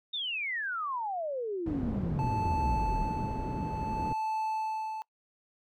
sine exponential sweep, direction down, 3729 to 34.85 Hz, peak -31 dBFS, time 0.13-3.07 s, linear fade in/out 10 ms
white low-pass noise, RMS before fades -35 dBFS, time 1.66-4.13 s, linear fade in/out 5 ms, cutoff 250 Hz, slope 12 dB/octave
triangle tone with tremolo, 875 Hz, A5, 10 cents flat, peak -27 dBFS, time 2.19-5.02 s, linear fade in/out 0 ms, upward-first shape sine, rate 0.57 Hz, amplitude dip 65%
effects noise-tail reverb RT60 0.1 s tail -24 dB re dry

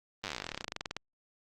slowing click train, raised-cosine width 0.2 ms, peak -18 dBFS, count 29, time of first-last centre 0.24-0.966 s, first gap 9 ms, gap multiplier 1.07, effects Opus 24 kbps

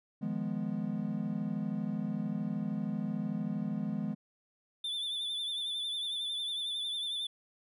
triangle chord, F half-diminished seventh, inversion third, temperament equal, 155.56 / 174.61 / 207.7 / 246.9 Hz, Eb3 / F3 / Ab3 / Cb4, 0 / 0 / 0 / 0 cents, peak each -38 / -37 / -33 / -37 dBFS, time 0.21-4.15 s, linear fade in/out 20 ms
triangle tone with vibrato, 3520 Hz, A7, in tune, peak -32 dBFS, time 4.84-7.27 s, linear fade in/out 5 ms, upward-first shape sine, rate 11 Hz, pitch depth 45 cents each way
effects none

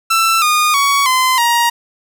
sawtooth tone with pitch steps, 1334 / 1223.3 / 1121.8 / 1028.7 / 943.3 Hz, E6 / D#6 / C#6 / C6 / A#5, +20 / -30 / +20 / -30 / +20 cents, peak -7 dBFS, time 0.1-1.7 s, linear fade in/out 10 ms, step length 320 ms, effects none

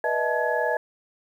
sine tone cluster, 486.3 / 608 / 648 / 870 / 1681 Hz, B4 / D#5 / E5 / A5 / G#6, -27 / -40 / -30 / -20 / +20 cents, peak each -28 dBFS, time 0.04-0.77 s, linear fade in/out 2 ms, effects 9-bit

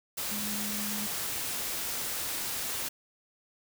sine tone in noise, 208.6 Hz, G#3, 8 cents sharp, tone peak -37 dBFS, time 0.31-1.07 s, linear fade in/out 10 ms, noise white, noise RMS -34 dBFS, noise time 0.17-2.89 s, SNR -6 dB, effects none

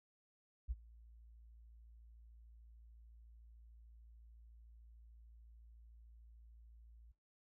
sine tone with ADSR envelope, 56.8 Hz, A#1, 44 cents flat, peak -34 dBFS, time 0.68-7.12 s, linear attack 30 ms, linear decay 31 ms, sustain -24 dB, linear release 9 ms, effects noise-tail reverb RT60 0.2 s tail -18 dB re dry

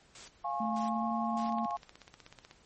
white noise bursts, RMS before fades -48 dBFS, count 3, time 0.15-1.5 s, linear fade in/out 2 ms, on 130 ms, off 480 ms
sine chord, Db major, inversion first, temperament equal with one note detuned, 698.5 / 830.6 / 1086.5 Hz, F5 / Ab5 / Db6, 0 / 0 / -35 cents, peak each -36 dBFS, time 0.44-1.77 s, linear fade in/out 10 ms
sine tone with pitch glide, 220 to 225 Hz, A3 to A3, 0 to +39 cents, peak -33 dBFS, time 0.6-1.66 s, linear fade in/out 5 ms, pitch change +39 cents, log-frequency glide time 0.76-1.1 s
click train, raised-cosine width 0.2 ms, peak -32 dBFS, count 19, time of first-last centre 1.4-2.511 s, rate 16.2 Hz
effects pink hiss -63 dBFS RMS until 2.65 s + MP3 32 kbps

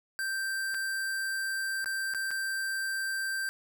square tone with dropouts, 1568 Hz, G6, in tune, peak -31 dBFS, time 0.19-3.49 s, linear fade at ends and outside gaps 0 ms, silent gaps 0.742-0.745 / 1.844-1.859 / 2.138-2.147 / 2.307-2.313 s, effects none

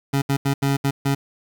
25% pulse tone bursts at uneven times, 138.59 Hz, C#3, in tune, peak -14 dBFS, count 6, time 0.13-0.22 / 0.29-0.37 / 0.45-0.54 / 0.62-0.77 / 0.84-0.91 / 1.05-1.15 s, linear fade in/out 10 ms, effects 8-bit

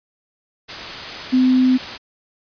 sine tone in noise, 256.2 Hz, C4, 36 cents flat, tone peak -11 dBFS, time 1.32-1.78 s, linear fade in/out 20 ms, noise white, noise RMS -29 dBFS, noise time 0.68-1.98 s, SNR +15 dB, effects resampled to 11025 Hz

